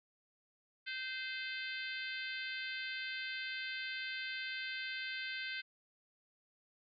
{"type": "harmonic tone with a mistuned harmonic", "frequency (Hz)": 518, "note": "C5", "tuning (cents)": -17, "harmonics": [3, 4, 5, 6, 7, 8, 9], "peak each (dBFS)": [-43, -45, -47, -49, -50, -51, -52], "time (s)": [0.86, 5.62], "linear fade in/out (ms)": 20, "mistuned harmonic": 7, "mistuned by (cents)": -24, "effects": []}